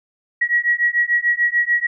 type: beating tone pair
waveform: sine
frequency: 1910 / 1916.8 Hz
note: A#6 / A#6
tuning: +42 / +48 cents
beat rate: 6.8 Hz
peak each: -18 dBFS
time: 0.41-1.87 s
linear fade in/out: 10 ms
effects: none